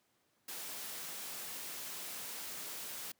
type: noise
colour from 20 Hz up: white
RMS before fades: -44 dBFS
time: 0.48-3.12 s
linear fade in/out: 5 ms
effects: pink hiss -75 dBFS RMS until 3.19 s + high-pass 150 Hz 12 dB/octave